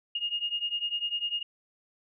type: beating tone pair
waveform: sine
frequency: 2842 / 2852 Hz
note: F7 / F7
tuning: +30 / +36 cents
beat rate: 10 Hz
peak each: -33 / -31 dBFS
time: 0.15-1.43 s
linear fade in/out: 5 ms
effects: none